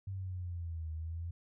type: exponential two-way sweep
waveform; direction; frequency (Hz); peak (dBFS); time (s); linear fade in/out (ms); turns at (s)
sine; down then up; 97.9 to 78.7 to 86; -37; 0.07-1.31; 5; 0.92
effects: none